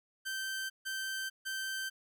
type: tone bursts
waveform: sawtooth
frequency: 1554 Hz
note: G6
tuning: 16 cents flat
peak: -32 dBFS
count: 3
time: 0.25-1.9 s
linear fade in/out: 20 ms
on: 450 ms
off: 150 ms
effects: none